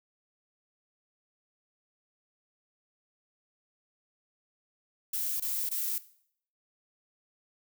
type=noise bursts; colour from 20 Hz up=violet; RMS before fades=-32 dBFS; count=3; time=5.13-5.982 s; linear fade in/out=5 ms; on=270 ms; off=21 ms; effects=noise-tail reverb RT60 0.6 s tail -17 dB re dry